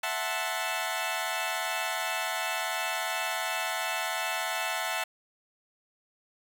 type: chord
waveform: 15% pulse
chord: F# half-diminished seventh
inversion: third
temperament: equal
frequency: 659.3 / 740 / 880 / 1046.5 Hz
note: E5 / F#5 / A5 / C6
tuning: 0 / 0 / 0 / 0 cents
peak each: -28 / -28 / -28 / -32 dBFS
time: 0.03-5.04 s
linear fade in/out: 5 ms
effects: none